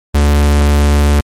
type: tone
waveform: 45% pulse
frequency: 72.7 Hz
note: D2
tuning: 17 cents flat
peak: -7 dBFS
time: 0.14-1.21 s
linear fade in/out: 10 ms
effects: MP3 64 kbps